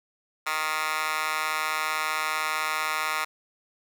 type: tone with high-pass filter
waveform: 10% pulse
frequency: 155.56 Hz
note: D#3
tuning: in tune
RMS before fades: -28 dBFS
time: 0.46-3.25 s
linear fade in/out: 10 ms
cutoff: 1400 Hz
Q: 4.8
effects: none